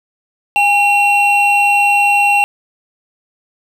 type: tone pair together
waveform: triangle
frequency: 813 / 2735 Hz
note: G#5 / F7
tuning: -37 / -37 cents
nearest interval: octave + major sixth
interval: 2100 cents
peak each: -10 dBFS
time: 0.56-2.44 s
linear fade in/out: 0 ms
effects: none